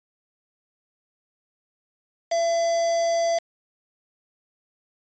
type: tone with quantisation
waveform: triangle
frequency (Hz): 673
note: E5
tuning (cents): +36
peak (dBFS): -18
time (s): 2.31-3.39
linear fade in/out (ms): 10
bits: 5
effects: resampled to 16000 Hz